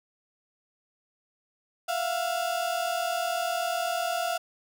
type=tone pair together; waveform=35% pulse; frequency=673 / 713 Hz; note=E5 / F5; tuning=+36 / +36 cents; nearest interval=minor second; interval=100 cents; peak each=-28 dBFS; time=1.88-4.38 s; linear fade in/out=10 ms; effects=none